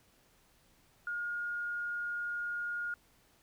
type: tone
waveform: sine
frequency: 1426 Hz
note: F6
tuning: 36 cents sharp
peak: -34 dBFS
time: 1.07-2.94 s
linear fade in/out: 2 ms
effects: pink hiss -67 dBFS RMS until 3.42 s